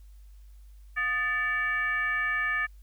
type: tone with frequency modulation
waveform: sine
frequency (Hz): 1760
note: A6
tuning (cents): 0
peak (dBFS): -25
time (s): 0.96-2.67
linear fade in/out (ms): 20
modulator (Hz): 526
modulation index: 0.8
effects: added 50 Hz sine -47 dBFS peak until 2.82 s + white hiss -69 dBFS RMS until 2.82 s